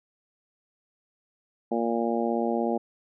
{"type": "harmonic tone", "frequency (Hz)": 116.54, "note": "A#2", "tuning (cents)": 0, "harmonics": [2, 3, 4, 5, 6, 7], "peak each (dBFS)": [-28, -30, -31, -32, -33, -33], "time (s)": [1.71, 2.78], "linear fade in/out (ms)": 10, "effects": []}